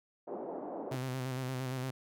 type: band-pass noise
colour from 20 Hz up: pink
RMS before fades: -41 dBFS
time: 0.27-0.96 s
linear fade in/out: 10 ms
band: 270 to 760 Hz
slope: 24 dB/octave
type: tone with vibrato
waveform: sawtooth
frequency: 129.4 Hz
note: C3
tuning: 19 cents flat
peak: -31 dBFS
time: 0.91-1.91 s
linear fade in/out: 10 ms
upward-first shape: square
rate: 8.7 Hz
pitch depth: 34 cents each way
effects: none